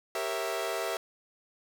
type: chord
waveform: sawtooth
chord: G diminished seventh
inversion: none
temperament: equal with one note detuned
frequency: 392 / 466.2 / 548.9 / 659.3 Hz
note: G4 / Bb4 / Db5 / Fb5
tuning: 0 / 0 / -17 / 0 cents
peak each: -33 / -33 / -35 / -30 dBFS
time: 0.15-0.97 s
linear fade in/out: 2 ms
effects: none